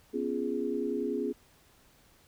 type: chord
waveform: sine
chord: C# dominant seventh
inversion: third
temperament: equal with one note detuned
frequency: 246.9 / 277.2 / 346 / 415.3 Hz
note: B3 / C#4 / E#4 / G#4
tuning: 0 / 0 / -16 / 0 cents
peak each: -35 / -35 / -36 / -33 dBFS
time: 0.13-1.33 s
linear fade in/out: 20 ms
effects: pink hiss -62 dBFS RMS until 2.27 s